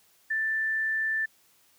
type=tone; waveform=sine; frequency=1768 Hz; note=A6; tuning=8 cents sharp; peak=-25 dBFS; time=0.3-1.26 s; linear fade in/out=10 ms; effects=white hiss -63 dBFS RMS until 1.78 s + high-pass 60 Hz 12 dB/octave